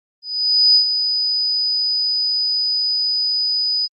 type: tone with ADSR envelope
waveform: sine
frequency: 4978 Hz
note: D#8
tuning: in tune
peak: -8 dBFS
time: 0.22-3.88 s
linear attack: 530 ms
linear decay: 96 ms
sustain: -8 dB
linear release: 35 ms
effects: Opus 24 kbps